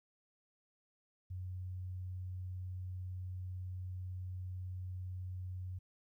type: tone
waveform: sine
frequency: 91.8 Hz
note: F#2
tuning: 13 cents flat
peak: -40 dBFS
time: 1.3-5.79 s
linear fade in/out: 10 ms
effects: 13-bit